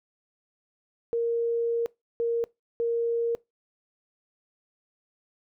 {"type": "tone bursts at uneven times", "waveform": "sine", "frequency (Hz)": 466.2, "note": "A#4", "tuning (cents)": 0, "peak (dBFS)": -23, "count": 3, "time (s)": [[1.13, 1.86], [2.2, 2.44], [2.8, 3.35]], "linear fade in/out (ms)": 0, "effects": ["noise-tail reverb RT60 0.2 s tail -23 dB re dry"]}